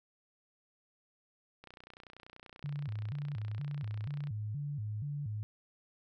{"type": "click train", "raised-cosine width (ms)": 0.3, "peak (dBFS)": -35, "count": 81, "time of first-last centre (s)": [1.64, 4.272], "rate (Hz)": 30.4}
{"type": "tone with vibrato", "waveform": "sine", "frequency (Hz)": 123.9, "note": "B2", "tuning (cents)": 6, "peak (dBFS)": -35, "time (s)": [2.64, 5.43], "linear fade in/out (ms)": 0, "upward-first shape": "square", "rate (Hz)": 2.1, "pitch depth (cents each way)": 270}
{"effects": []}